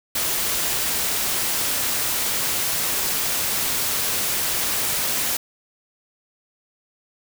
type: noise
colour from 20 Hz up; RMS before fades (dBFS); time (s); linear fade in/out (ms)
white; -23; 0.15-5.37; 5
effects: none